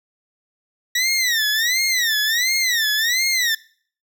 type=tone with vibrato; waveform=20% pulse; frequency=1907 Hz; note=A#6; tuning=39 cents sharp; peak=-12 dBFS; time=0.95-3.55 s; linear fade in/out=5 ms; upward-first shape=sine; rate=1.4 Hz; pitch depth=200 cents each way; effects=noise-tail reverb RT60 0.5 s tail -22 dB re dry